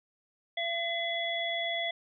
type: harmonic tone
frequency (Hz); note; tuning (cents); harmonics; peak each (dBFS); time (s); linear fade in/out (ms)
677; E5; +46; 1 / 3 / 5; -34 / -34 / -34; 0.57-1.91; 5
effects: none